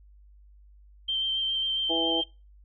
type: tone with vibrato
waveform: sine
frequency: 3136 Hz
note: G7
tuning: in tune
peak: -25 dBFS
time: 1.08-2.24 s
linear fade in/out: 10 ms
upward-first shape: square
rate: 7.3 Hz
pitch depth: 10 cents each way
type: harmonic tone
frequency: 164.81 Hz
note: E3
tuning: in tune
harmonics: 2 / 3 / 4 / 5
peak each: -30 / -32 / -33 / -34 dBFS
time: 1.89-2.22 s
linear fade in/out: 20 ms
effects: noise-tail reverb RT60 0.3 s tail -24 dB re dry + added 50 Hz sine -51 dBFS peak until 2.64 s